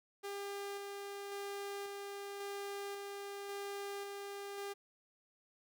sawtooth tone with tremolo, 400.8 Hz, G4, 38 cents sharp, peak -37 dBFS, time 0.23-4.74 s, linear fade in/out 20 ms, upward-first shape square, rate 0.92 Hz, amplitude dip 25%, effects none

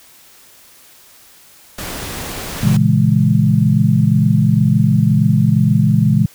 pink noise, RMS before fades -26 dBFS, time 1.78-2.77 s, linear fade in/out 5 ms
sine chord, A# half-diminished seventh, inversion none, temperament equal, 116.54 / 138.59 / 164.81 / 207.7 Hz, A#2 / C#3 / E3 / G#3, 0 / 0 / 0 / 0 cents, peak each -15 dBFS, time 2.63-6.26 s, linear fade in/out 5 ms
effects white hiss -45 dBFS RMS until 6.34 s

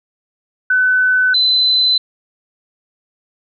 sine tone pair in turn, 1507 / 4032 Hz, F#6 / B7, +31 / +35 cents, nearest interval octave + perfect fourth, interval 1704 cents, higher second, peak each -10 dBFS, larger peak neither, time 0.7-1.34 / 1.34-1.98 s, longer neither, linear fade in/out 5 ms, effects none

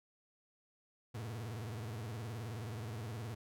40% pulse tone with vibrato, 111.5 Hz, A2, 23 cents sharp, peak -40 dBFS, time 1.14-3.35 s, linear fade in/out 10 ms, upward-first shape sine, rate 19 Hz, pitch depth 190 cents each way, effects none

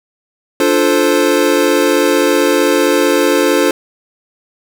square chord, D minor seventh, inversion none, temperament equal, 293.7 / 349.2 / 440 / 523.3 Hz, D4 / F4 / A4 / C5, 0 / 0 / 0 / 0 cents, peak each -16 dBFS, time 0.6-3.71 s, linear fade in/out 2 ms, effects none

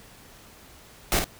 pink noise with echo, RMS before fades -22 dBFS, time 1.12-1.19 s, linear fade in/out 0 ms, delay 52 ms, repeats 1, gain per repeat -6 dB, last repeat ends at 1.242 s, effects pink hiss -50 dBFS RMS until 1.39 s

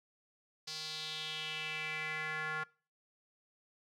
square tone with band-pass filter sweep, 155.56 Hz, D#3, in tune, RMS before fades -40 dBFS, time 0.67-2.64 s, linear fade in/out 10 ms, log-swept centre 4800 to 1500 Hz, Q 3.7, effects noise-tail reverb RT60 0.4 s tail -23 dB re dry

